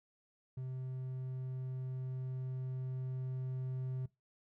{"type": "tone with level ramp", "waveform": "triangle", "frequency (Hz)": 129.4, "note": "C3", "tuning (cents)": -19, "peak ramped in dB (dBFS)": [-37, -34], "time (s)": [0.57, 4.06], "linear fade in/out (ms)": 5, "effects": ["noise-tail reverb RT60 0.2 s tail -21 dB re dry"]}